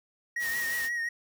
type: tone with vibrato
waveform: triangle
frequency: 1878 Hz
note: A#6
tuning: 12 cents sharp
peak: -27 dBFS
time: 0.36-1.09 s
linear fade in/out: 5 ms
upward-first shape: triangle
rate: 5.7 Hz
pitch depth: 46 cents each way
type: noise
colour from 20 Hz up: white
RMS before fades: -38 dBFS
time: 0.39-0.9 s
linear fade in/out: 50 ms
effects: none